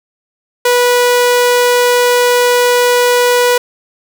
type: tone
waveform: sawtooth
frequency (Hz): 489.4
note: B4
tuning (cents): -16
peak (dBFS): -4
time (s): 0.65-3.58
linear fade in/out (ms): 5
effects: none